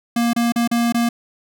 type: tone with dropouts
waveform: square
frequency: 235.3 Hz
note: A#3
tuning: 16 cents sharp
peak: -16 dBFS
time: 0.16-1.09 s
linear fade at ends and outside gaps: 5 ms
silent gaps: 0.333-0.362 / 0.522-0.559 / 0.676-0.713 / 0.924-0.944 s
effects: none